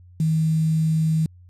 sine tone with quantisation, 158.8 Hz, D#3, 36 cents sharp, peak -17 dBFS, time 0.2-1.26 s, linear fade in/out 2 ms, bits 7, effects added 89 Hz sine -45 dBFS peak until 1.49 s + resampled to 32000 Hz

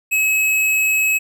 square tone, 2568 Hz, E7, 46 cents flat, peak -15 dBFS, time 0.11-1.19 s, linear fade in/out 20 ms, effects none

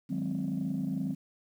sine chord, Ab dominant seventh, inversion second, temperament equal with one note detuned, 154.49 / 185 / 207.7 / 261.6 Hz, Eb3 / Gb3 / Ab3 / C4, -12 / 0 / 0 / 0 cents, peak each -36 / -33 / -36 / -33 dBFS, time 0.09-1.15 s, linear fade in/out 20 ms, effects tanh soft clip ceiling -24 dBFS + 10-bit

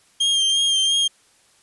40% pulse tone with vibrato, 3200 Hz, G7, 35 cents sharp, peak -15 dBFS, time 0.2-1.08 s, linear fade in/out 10 ms, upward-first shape sine, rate 2.9 Hz, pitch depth 28 cents each way, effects white hiss -57 dBFS RMS until 1.62 s + resampled to 24000 Hz

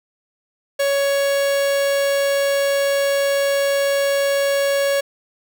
45% pulse tone, 558 Hz, C#5, 11 cents sharp, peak -16 dBFS, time 0.79-5.01 s, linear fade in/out 10 ms, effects none

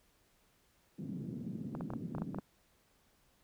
white band-pass noise, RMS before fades -42 dBFS, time 0.98-2.4 s, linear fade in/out 10 ms, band 140 to 240 Hz, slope 24 dB/octave
clicks, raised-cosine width 1 ms, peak -27 dBFS, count 9, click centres 1.751 / 1.809 / 1.904 / 1.936 / 2.15 / 2.183 / 2.22 / 2.346 / 2.386 s
effects pink hiss -71 dBFS RMS until 3.43 s

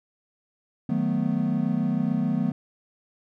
triangle chord, B dominant seventh, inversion first, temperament equal, 155.56 / 185 / 220 / 246.9 Hz, D#3 / F#3 / A3 / B3, 0 / 0 / 0 / 0 cents, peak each -27 / -26 / -25 / -25 dBFS, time 0.89-2.52 s, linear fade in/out 5 ms, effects none

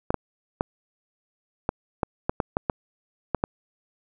clicks, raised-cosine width 1 ms, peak -8 dBFS, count 11, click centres 0.105 / 0.143 / 0.609 / 1.691 / 2.032 / 2.295 / 2.402 / 2.569 / 2.698 / 3.347 / 3.439 s, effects none

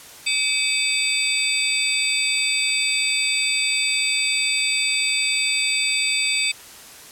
sine tone cluster, 2290 / 2559 / 3597 / 4713 / 7950 Hz, D7 / D#7 / A7 / D8 / B8, -44 / +48 / +37 / +5 / +10 cents, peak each -26 / -24 / -25 / -26 / -25 dBFS, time 0.26-6.52 s, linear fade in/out 10 ms, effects white hiss -42 dBFS RMS until 7.11 s + low-pass 12000 Hz 12 dB/octave

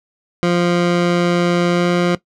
20% pulse tone with pitch glide, 174.61 to 175.72 Hz, F3 to F3, 0 to +11 cents, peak -8 dBFS, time 0.43-2.15 s, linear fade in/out 0 ms, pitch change +11 cents, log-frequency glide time 1.7-1.89 s, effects noise-tail reverb RT60 0.1 s tail -17 dB re dry + low-pass 5000 Hz 12 dB/octave

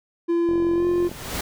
triangle tone with pitch glide, 340.4 to 350.2 Hz, F4 to F4, -44 to +5 cents, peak -16 dBFS, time 0.28-1.09 s, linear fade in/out 20 ms, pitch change +49 cents, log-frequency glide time 0.74-0.85 s
click train, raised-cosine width 2 ms, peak -21 dBFS, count 29, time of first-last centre 0.49-1.115 s, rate 44.8 Hz
pink noise with exponential growth, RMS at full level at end -26 dBFS, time 0.62-1.41 s, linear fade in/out 5 ms, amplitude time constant 170 ms
effects none

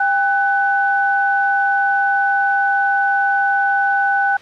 sine tone pair together, 796.3 / 1500 Hz, G5 / F#6, +27 / +23 cents, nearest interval major seventh, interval 1096 cents, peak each -16 dBFS, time 0-4.37 s, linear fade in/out 5 ms, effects white hiss -40 dBFS RMS until 4.41 s + low-pass 3000 Hz 12 dB/octave

